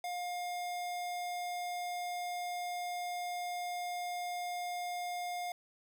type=tone; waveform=square; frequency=710 Hz; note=F5; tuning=28 cents sharp; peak=-37 dBFS; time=0.04-5.52 s; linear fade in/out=2 ms; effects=none